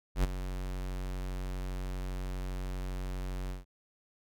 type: tone with ADSR envelope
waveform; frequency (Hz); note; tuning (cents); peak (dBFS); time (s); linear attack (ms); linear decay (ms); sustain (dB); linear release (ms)
square; 46.25; F#1; 0; -23; 0.15-3.65; 89; 16; -12; 150
effects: none